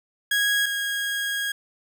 30% pulse tone pair in turn, 1651 / 1639.6 Hz, G#6 / G#6, -11 / -23 cents, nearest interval unison, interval 12 cents, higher first, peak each -17 / -22 dBFS, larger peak first, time 0.31-0.66 / 0.66-1.52 s, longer second, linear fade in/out 5 ms, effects none

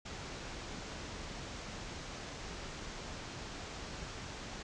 pink low-pass noise, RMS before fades -45 dBFS, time 0.05-4.63 s, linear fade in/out 10 ms, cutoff 7200 Hz, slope 48 dB/octave, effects none

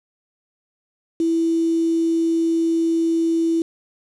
sine tone with quantisation, 330 Hz, E4, 2 cents sharp, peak -16 dBFS, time 1.2-3.62 s, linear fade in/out 2 ms, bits 6, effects low-pass 7000 Hz 12 dB/octave

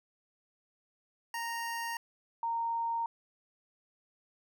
25% pulse / sine tone pair in turn, 929 / 924.3 Hz, A#5 / A#5, -6 / -15 cents, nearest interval unison, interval 9 cents, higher first, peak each -31 / -30 dBFS, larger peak second, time 1.34-1.97 / 2.43-3.06 s, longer neither, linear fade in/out 2 ms, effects none

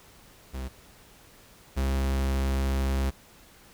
45% pulse tone pair in turn, 65.3 / 66.98 Hz, C2 / C2, -3 / +41 cents, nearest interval unison, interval 44 cents, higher second, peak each -32 / -24 dBFS, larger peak second, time 0.53-0.69 / 1.76-3.11 s, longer second, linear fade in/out 20 ms, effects pink hiss -54 dBFS RMS until 3.73 s

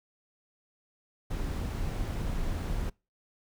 brown noise, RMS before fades -32 dBFS, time 1.3-2.9 s, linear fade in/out 10 ms, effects noise-tail reverb RT60 0.3 s tail -26 dB re dry

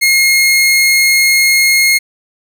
sawtooth tone, 2150 Hz, C7, 47 cents sharp, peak -4 dBFS, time 0.01-1.99 s, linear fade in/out 20 ms, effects none

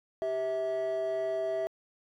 triangle tone pair together, 390.5 / 650 Hz, G4 / E5, -7 / -24 cents, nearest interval major sixth, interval 883 cents, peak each -32 / -27 dBFS, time 0.22-1.67 s, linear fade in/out 0 ms, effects tanh soft clip ceiling -23 dBFS

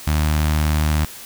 sawtooth tone with notch filter, 76.3 Hz, D#2, 33 cents flat, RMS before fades -18 dBFS, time 0.07-1.05 s, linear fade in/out 5 ms, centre 440 Hz, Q 1, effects white hiss -37 dBFS RMS until 1.25 s

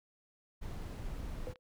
brown noise, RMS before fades -41 dBFS, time 0.61-1.54 s, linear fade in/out 20 ms
sine tone with exponential decay, 504 Hz, B4, 35 cents sharp, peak -36 dBFS, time 1.47-1.59 s, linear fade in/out 0 ms, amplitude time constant 24 ms
click, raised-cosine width 0.3 ms, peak -37 dBFS, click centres 1.558 s
effects none

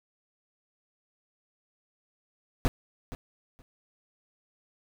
brown noise with echo, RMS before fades -23 dBFS, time 2.65-2.68 s, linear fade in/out 0 ms, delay 470 ms, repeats 2, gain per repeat -15 dB, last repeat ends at 3.62 s, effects none

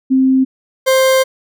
sine / 40% pulse tone pair in turn, 262.8 / 525.6 Hz, C4 / C5, +8 / +8 cents, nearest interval octave, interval 1200 cents, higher second, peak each -8 dBFS, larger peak neither, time 0.1-0.45 / 0.86-1.24 s, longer second, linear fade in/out 20 ms, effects none

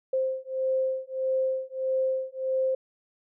sine beating tone pair, 523.3 / 524.9 Hz, C5 / C5, 0 / +5 cents, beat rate 1.6 Hz, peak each -28 dBFS, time 0.13-2.75 s, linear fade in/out 5 ms, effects none

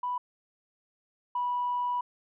sine tone pair in turn, 987.8 / 979.8 Hz, B5 / B5, 0 / -14 cents, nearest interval unison, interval 14 cents, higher first, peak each -28 / -26 dBFS, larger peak second, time 0.03-0.18 / 1.35-2.01 s, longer second, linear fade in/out 5 ms, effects tanh soft clip ceiling -22 dBFS

